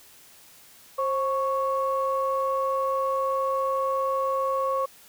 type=tone pair together; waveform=sine; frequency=532.1 / 1108.7 Hz; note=C5 / C#6; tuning=+29 / 0 cents; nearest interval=octave + minor second; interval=1271 cents; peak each=-25 dBFS; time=0.98-4.86 s; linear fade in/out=10 ms; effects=tanh soft clip ceiling -15 dBFS + white hiss -52 dBFS RMS until 5.08 s